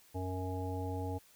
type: harmonic tone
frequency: 92.5 Hz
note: F#2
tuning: in tune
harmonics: 1 / 3 / 5 / 7 / 9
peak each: -37 / -42 / -43 / -48 / -44 dBFS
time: 0.14-1.19 s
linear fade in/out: 20 ms
effects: white hiss -63 dBFS RMS until 1.35 s